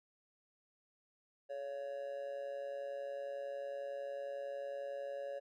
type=tone with amplitude modulation; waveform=triangle; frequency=560 Hz; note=C#5; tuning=18 cents sharp; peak=-35 dBFS; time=1.49-5.4 s; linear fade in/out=20 ms; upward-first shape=sine; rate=131 Hz; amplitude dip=70%; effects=none